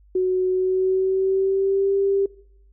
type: tone with pitch glide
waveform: sine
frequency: 370 to 394.3 Hz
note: F#4 to G4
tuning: 0 to +10 cents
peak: -17 dBFS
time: 0.15-2.26 s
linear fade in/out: 5 ms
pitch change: +110 cents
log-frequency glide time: 0.5-1.94 s
effects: noise-tail reverb RT60 0.7 s tail -22 dB re dry + added 50 Hz sine -50 dBFS peak until 2.72 s